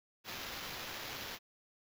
blue noise with sample-and-hold, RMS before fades -44 dBFS, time 0.24-1.39 s, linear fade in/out 50 ms, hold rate 8820 Hz, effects none

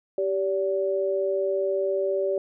sine tone pair together, 389.6 / 574.8 Hz, G4 / D5, -11 / -37 cents, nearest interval perfect fifth, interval 674 cents, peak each -25 dBFS, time 0.18-2.38 s, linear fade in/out 2 ms, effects none

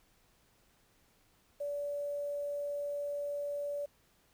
sine tone with quantisation, 577 Hz, D5, 31 cents flat, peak -34 dBFS, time 1.6-3.86 s, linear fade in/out 10 ms, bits 10, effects pink hiss -69 dBFS RMS until 4.33 s

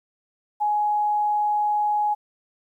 sine tone, 837 Hz, G#5, 13 cents sharp, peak -19 dBFS, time 0.6-2.15 s, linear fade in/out 20 ms, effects 10-bit

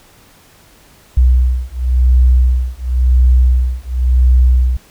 sine beating tone pair, 62.2 / 63.14 Hz, B1 / B1, +13 / +39 cents, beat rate 0.94 Hz, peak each -11 dBFS, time 1.17-4.77 s, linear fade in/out 5 ms, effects pink hiss -46 dBFS RMS until 4.9 s

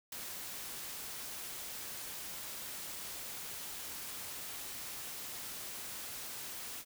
white noise with ADSR envelope, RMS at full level -40 dBFS, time 0.12-6.85 s, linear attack 6 ms, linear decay 4 ms, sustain -4 dB, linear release 60 ms, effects none

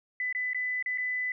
sine tone with dropouts, 2000 Hz, B6, 21 cents sharp, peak -28 dBFS, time 0.2-1.32 s, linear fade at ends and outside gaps 2 ms, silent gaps 0.327-0.349 / 0.533-0.546 / 0.826-0.86 / 0.976-0.982 s, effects none

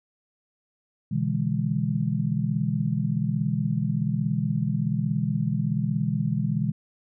sine chord, E dominant seventh, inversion second, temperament just, 123.61 / 148.33 / 164.81 / 206 Hz, B2 / D3 / E3 / G#3, +2 / +18 / 0 / -14 cents, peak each -28 dBFS, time 1.11-6.72 s, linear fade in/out 10 ms, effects none

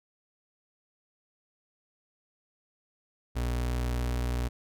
35% pulse tone with pitch glide, 60.4 to 60.86 Hz, B1 to B1, -38 to -25 cents, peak -26 dBFS, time 3.35-4.49 s, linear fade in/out 20 ms, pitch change +13 cents, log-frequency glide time 3.47-3.78 s, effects none

